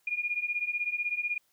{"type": "beating tone pair", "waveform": "sine", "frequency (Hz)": [2420, 2436], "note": ["D#7", "D#7"], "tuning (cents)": [-49, -37], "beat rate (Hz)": 16, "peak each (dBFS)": [-33, -31], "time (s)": [0.07, 1.38], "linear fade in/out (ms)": 5, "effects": ["white hiss -71 dBFS RMS until 1.52 s"]}